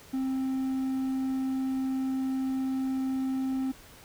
triangle tone, 263.8 Hz, C4, 14 cents sharp, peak -25 dBFS, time 0.13-3.72 s, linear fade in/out 10 ms, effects pink hiss -52 dBFS RMS until 4.04 s

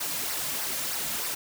white noise with flanger, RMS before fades -31 dBFS, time 0-1.35 s, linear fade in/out 10 ms, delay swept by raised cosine 0.28 to 2.68 ms, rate 3.2 Hz, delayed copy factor -0.55, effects none

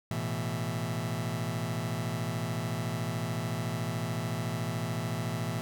sawtooth chord, A suspended second, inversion none, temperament just, 110 / 123.75 / 165 Hz, A2 / B2 / E3, 0 / +4 / +2 cents, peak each -31 dBFS, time 0.11-5.61 s, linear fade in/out 0 ms, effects none

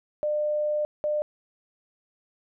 sine tone bursts at uneven times, 600 Hz, D5, 37 cents sharp, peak -23 dBFS, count 2, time 0.23-0.85 / 1.04-1.22 s, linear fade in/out 0 ms, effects none

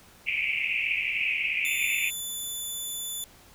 pink band-pass noise, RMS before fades -28 dBFS, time 0.26-2.11 s, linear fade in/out 20 ms, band 2200 to 2700 Hz, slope 96 dB/octave
10% pulse tone with pitch glide, 3520 to 3496 Hz, A7 to A7, 0 to -12 cents, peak -25 dBFS, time 1.65-3.24 s, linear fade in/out 0 ms, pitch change -12 cents, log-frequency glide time 1.93-2.2 s
effects pink hiss -54 dBFS RMS until 3.54 s

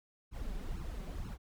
brown noise with flanger, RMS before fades -40 dBFS, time 0.31-1.38 s, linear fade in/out 50 ms, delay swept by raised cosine 0.73 to 5.33 ms, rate 2.1 Hz, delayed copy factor +0.85, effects none

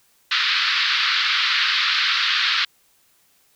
white band-pass noise, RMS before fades -20 dBFS, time 0.31-2.65 s, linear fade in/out 5 ms, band 1200 to 4500 Hz, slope 48 dB/octave, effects white hiss -60 dBFS RMS until 3.55 s

